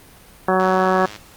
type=harmonic tone; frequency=186.8 Hz; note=F#3; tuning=17 cents sharp; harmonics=1 / 2 / 3 / 4 / 5 / 6 / 7 / 8 / 9; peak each=-22 / -20 / -21 / -20 / -25 / -22 / -25 / -31 / -26 dBFS; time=0.48-1.06 s; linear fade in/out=5 ms
type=click train; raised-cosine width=0.2 ms; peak=-17 dBFS; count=60; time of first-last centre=0.6-1.162 s; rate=105 Hz
effects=pink hiss -46 dBFS RMS until 1.36 s + Opus 32 kbps